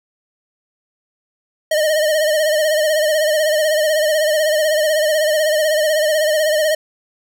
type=tone with vibrato; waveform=square; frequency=616 Hz; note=D#5; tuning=17 cents flat; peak=-14 dBFS; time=1.71-6.75 s; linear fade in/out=5 ms; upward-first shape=sine; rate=16 Hz; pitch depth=60 cents each way; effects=none